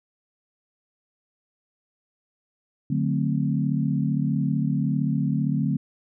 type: chord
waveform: sine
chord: D dominant seventh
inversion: none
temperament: equal with one note detuned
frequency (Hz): 146.83 / 182.24 / 220 / 261.6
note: D3 / F#3 / A3 / C4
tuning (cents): 0 / -26 / 0 / 0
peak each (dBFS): -24 / -28 / -27 / -28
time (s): 2.9-5.77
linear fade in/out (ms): 5
effects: none